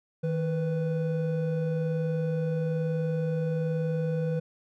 triangle tone pair together, 158.4 / 496.3 Hz, D#3 / B4, +31 / +8 cents, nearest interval octave + minor sixth, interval 1977 cents, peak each -25 / -29 dBFS, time 0.23-4.4 s, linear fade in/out 10 ms, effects none

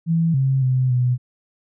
sine tone with pitch steps, 165.3 / 134 / 128.6 / 124.6 Hz, E3 / C3 / C3 / B2, +5 / +42 / -30 / +16 cents, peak -15 dBFS, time 0.06-1.18 s, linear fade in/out 50 ms, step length 280 ms, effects none

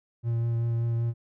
triangle tone with vibrato, 116.54 Hz, A#2, in tune, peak -22 dBFS, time 0.23-1.14 s, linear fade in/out 50 ms, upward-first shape triangle, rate 5.2 Hz, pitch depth 15 cents each way, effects none

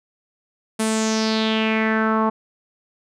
sawtooth tone with low-pass filter sweep, 220 Hz, A3, in tune, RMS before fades -20 dBFS, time 0.79-2.3 s, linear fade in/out 10 ms, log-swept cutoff 10000 to 1000 Hz, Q 4.1, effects none

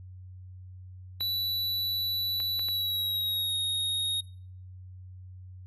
square tone with pitch glide, 3951 to 3744 Hz, B7 to A#7, 0 to +7 cents, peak -28 dBFS, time 1.2-4.21 s, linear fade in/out 10 ms, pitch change -93 cents, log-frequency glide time 2.64-3.54 s
clicks, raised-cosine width 0.3 ms, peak -26 dBFS, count 4, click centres 1.208 / 2.402 / 2.594 / 2.686 s
effects noise-tail reverb RT60 0.6 s tail -25 dB re dry + added 92 Hz sine -43 dBFS peak until 5.66 s

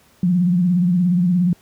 sine tone with vibrato, 177.8 Hz, F3, 31 cents sharp, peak -13 dBFS, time 0.23-1.53 s, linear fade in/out 2 ms, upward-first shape sine, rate 17 Hz, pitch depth 78 cents each way, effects pink hiss -54 dBFS RMS until 1.61 s + high-pass 60 Hz 12 dB/octave

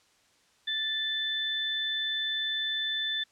sine tone pair together, 1760 / 3520 Hz, A6 / A7, 0 / 0 cents, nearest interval octave, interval 1200 cents, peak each -34 / -29 dBFS, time 0.67-3.24 s, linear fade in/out 10 ms, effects white hiss -65 dBFS RMS until 3.31 s + low-pass 7000 Hz 12 dB/octave

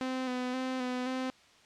sawtooth tone with vibrato, 254.8 Hz, C4, 46 cents flat, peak -28 dBFS, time 0.01-1.3 s, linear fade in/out 0 ms, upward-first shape square, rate 1.9 Hz, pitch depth 26 cents each way, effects white hiss -60 dBFS RMS until 1.65 s + low-pass 5000 Hz 12 dB/octave

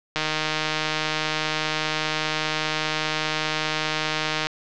click train, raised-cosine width 0.2 ms, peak -6 dBFS, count 669, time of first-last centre 0.16-4.47 s, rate 155 Hz, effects low-pass 5000 Hz 12 dB/octave

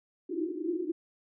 white band-pass noise, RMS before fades -33 dBFS, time 0.29-0.92 s, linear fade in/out 10 ms, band 310 to 360 Hz, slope 96 dB/octave, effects none

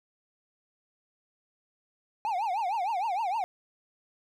triangle tone with vibrato, 810 Hz, G#5, 43 cents flat, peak -25 dBFS, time 2.25-3.44 s, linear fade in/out 0 ms, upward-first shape triangle, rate 6.5 Hz, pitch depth 280 cents each way, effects none

